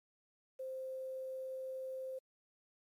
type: tone with quantisation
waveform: sine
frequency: 523 Hz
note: C5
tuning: 1 cent flat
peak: -40 dBFS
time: 0.59-2.19 s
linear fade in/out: 10 ms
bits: 11
effects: MP3 64 kbps